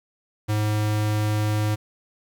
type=tone; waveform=square; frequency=106.2 Hz; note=G#2; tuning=39 cents sharp; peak=-21 dBFS; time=0.48-1.76 s; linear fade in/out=20 ms; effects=9-bit